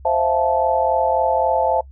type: chord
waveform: sine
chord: F major seventh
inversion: second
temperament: just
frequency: 523.8 / 654.8 / 698.5 / 873.1 Hz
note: C5 / E5 / F5 / A5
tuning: +2 / -12 / 0 / -14 cents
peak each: -21 / -20 / -23 / -19 dBFS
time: 0.05-1.81 s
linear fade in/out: 5 ms
effects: noise-tail reverb RT60 0.1 s tail -24 dB re dry + added 67 Hz sine -38 dBFS peak until 1.91 s